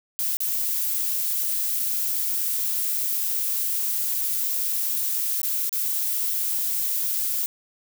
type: noise with dropouts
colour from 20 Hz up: violet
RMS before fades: -25 dBFS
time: 0.19-7.46 s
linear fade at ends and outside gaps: 0 ms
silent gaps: 0.369-0.404 / 1.794-1.798 / 5.416-5.432 / 5.693-5.728 s
effects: none